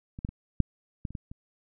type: clicks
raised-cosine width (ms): 5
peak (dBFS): -27 / -18 / -26 / -8 / -19 / -29 / -22 / -29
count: 8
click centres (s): 0.189 / 0.249 / 0.29 / 0.603 / 1.052 / 1.106 / 1.152 / 1.315
effects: none